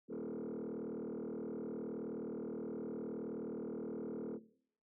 sine tone with frequency modulation, 339.4 Hz, F4, 49 cents flat, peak -37 dBFS, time 0.08-4.4 s, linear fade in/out 50 ms, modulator 39.2 Hz, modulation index 3.6, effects noise-tail reverb RT60 0.6 s tail -18 dB re dry + tanh soft clip ceiling -39 dBFS

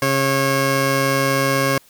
15% pulse tone pair together, 136.25 / 545 Hz, C#3 / C#5, -29 / -29 cents, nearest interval 2 octaves, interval 2400 cents, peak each -13 dBFS, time 0.02-1.78 s, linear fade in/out 2 ms, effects white hiss -52 dBFS RMS until 1.89 s

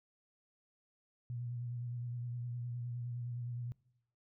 sine tone with vibrato, 120.8 Hz, B2, 38 cents flat, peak -38 dBFS, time 1.3-3.72 s, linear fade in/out 0 ms, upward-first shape sine, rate 9.7 Hz, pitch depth 33 cents each way, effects noise-tail reverb RT60 0.8 s tail -22 dB re dry

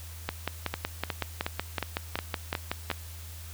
two click trains, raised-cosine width 0.3 ms, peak -12 / -13 dBFS, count 15 / 7, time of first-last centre 0.29-2.902 / 0.74-2.914 s, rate 5.36 / 2.76 Hz, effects added 82 Hz sine -41 dBFS peak until 3.53 s + white hiss -48 dBFS RMS until 3.53 s

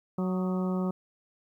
harmonic tone with a mistuned harmonic, 185 Hz, F#3, in tune, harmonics 1 / 2 / 3 / 4 / 5 / 6 / 7, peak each -27 / -35 / -39 / -44 / -45 / -45 / -44 dBFS, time 0.18-0.91 s, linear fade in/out 5 ms, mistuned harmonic 7, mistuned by -53 cents, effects 11-bit

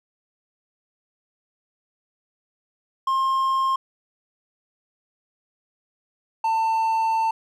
triangle tone pair in turn, 1064 / 894.7 Hz, C6 / A5, +29 / +29 cents, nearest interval minor third, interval 300 cents, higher first, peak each -17 dBFS, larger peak neither, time 3.07-3.76 / 6.44-7.31 s, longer second, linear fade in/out 5 ms, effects none

